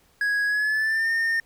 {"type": "tone with pitch glide", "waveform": "triangle", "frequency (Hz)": [1661.2, 1822], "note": ["G#6", "A#6"], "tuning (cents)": [0, -40], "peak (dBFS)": -19, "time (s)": [0.21, 1.4], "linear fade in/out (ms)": 2, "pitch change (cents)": 160, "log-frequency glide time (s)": [0.46, 1.11], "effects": ["pink hiss -61 dBFS RMS until 1.45 s"]}